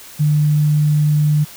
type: tone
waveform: sine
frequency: 150 Hz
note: D3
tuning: 37 cents sharp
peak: -11 dBFS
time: 0.19-1.45 s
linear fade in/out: 20 ms
effects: white hiss -38 dBFS RMS until 1.56 s